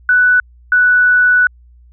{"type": "tone pair in turn", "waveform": "sine", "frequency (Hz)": [1487, 1481.6], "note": ["F#6", "F#6"], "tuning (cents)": [8, 2], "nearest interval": "unison", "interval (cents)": 6, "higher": "first", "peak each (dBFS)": -7, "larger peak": "neither", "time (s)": [[0.09, 0.4], [0.72, 1.47]], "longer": "second", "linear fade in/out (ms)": 2, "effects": ["added 60 Hz sine -41 dBFS peak until 1.92 s"]}